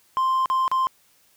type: tone with dropouts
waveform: triangle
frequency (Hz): 1046.5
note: C6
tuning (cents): 0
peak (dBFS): -16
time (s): 0.17-0.87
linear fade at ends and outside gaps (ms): 0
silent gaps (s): 0.458-0.5 / 0.679-0.715
effects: tanh soft clip ceiling -12 dBFS + white hiss -60 dBFS RMS until 1.36 s